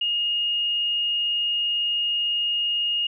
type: tone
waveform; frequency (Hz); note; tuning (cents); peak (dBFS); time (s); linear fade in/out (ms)
sine; 2853; F7; +36; -21; 0.01-3.07; 5
effects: none